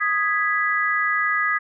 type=chord; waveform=sine; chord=G# minor; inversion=second; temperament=equal; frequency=1244.5 / 1661.2 / 1975.5 Hz; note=D#6 / G#6 / B6; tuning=0 / 0 / 0 cents; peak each=-23 dBFS; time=0-1.59 s; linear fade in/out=20 ms; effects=none